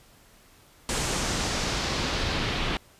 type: noise with low-pass filter sweep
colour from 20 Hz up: pink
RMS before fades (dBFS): -28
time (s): 0.89-2.77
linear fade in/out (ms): 0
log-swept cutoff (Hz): 8500 to 3300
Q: 1.5
effects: pink hiss -56 dBFS RMS until 2.99 s + resampled to 32000 Hz